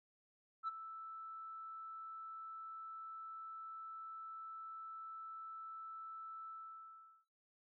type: tone with ADSR envelope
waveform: sine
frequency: 1318.5 Hz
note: E6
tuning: in tune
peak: -34 dBFS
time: 0.63-7.25 s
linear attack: 49 ms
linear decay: 22 ms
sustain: -13 dB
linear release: 770 ms
effects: noise-tail reverb RT60 0.5 s tail -25 dB re dry + tanh soft clip ceiling -34 dBFS